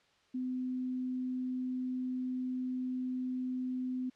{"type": "tone", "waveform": "sine", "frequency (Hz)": 254.5, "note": "C4", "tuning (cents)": -48, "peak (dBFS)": -33, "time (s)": [0.34, 4.1], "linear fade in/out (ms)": 10, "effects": ["white hiss -68 dBFS RMS until 4.15 s", "low-pass 4000 Hz 12 dB/octave"]}